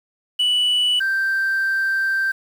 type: tone pair in turn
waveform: sine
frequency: 2960 / 1568 Hz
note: F#7 / G6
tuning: 0 / 0 cents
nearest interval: major seventh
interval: 1100 cents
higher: first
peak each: -13 / -16 dBFS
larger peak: first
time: 0.39-1 / 1-2.32 s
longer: second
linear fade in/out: 10 ms
effects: tanh soft clip ceiling -14 dBFS + 7-bit